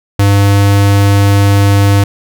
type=tone; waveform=square; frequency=100.2 Hz; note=G2; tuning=38 cents sharp; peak=-6 dBFS; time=0.19-2.04 s; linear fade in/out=5 ms; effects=none